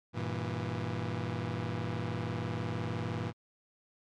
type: chord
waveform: sawtooth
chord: E diminished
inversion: first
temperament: just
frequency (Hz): 98.89 / 118.67 / 164.81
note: G2 / Bb2 / E3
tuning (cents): +16 / +31 / 0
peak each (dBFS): -34 / -32 / -35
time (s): 0.13-3.33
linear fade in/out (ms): 50
effects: low-pass 4000 Hz 12 dB/octave + MP3 96 kbps